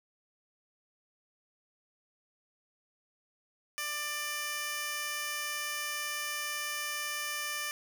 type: tone with high-pass filter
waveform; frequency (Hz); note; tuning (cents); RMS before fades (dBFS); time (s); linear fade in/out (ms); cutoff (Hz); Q
15% pulse; 594; D5; +20; -36; 3.78-7.71; 0; 1800; 0.58
effects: none